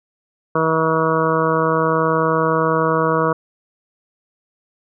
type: harmonic tone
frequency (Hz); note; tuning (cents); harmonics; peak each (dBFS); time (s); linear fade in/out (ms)
160.6; E3; -45; 1 / 2 / 3 / 4 / 6 / 7 / 8 / 9; -23 / -24 / -19 / -24 / -24 / -21 / -25 / -27; 0.55-3.33; 5
effects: none